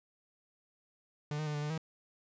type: tone with pitch steps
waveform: 45% pulse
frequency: 148.4 / 153.8 / 149.5 / 147.1 / 149.4 / 159.5 Hz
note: D3 / D#3 / D3 / D3 / D3 / D#3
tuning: +18 / -20 / +31 / +3 / +30 / +43 cents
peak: -34 dBFS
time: 1.31-1.778 s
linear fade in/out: 2 ms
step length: 78 ms
effects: resampled to 16000 Hz